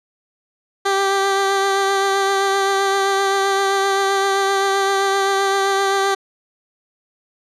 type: tone with vibrato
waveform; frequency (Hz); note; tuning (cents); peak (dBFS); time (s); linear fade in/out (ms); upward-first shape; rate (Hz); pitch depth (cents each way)
15% pulse; 392; G4; 0; -9; 0.85-6.15; 10; triangle; 7.7; 21
effects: low-pass 8000 Hz 12 dB/octave